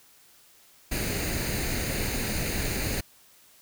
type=noise with comb filter; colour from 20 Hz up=pink; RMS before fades=-29 dBFS; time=0.91-3.01 s; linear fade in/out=10 ms; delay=0.45 ms; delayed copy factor=+0.6; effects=white hiss -57 dBFS RMS until 3.61 s